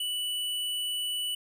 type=tone; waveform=square; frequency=2964 Hz; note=F#7; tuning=2 cents sharp; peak=-30 dBFS; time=0-1.35 s; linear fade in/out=5 ms; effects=none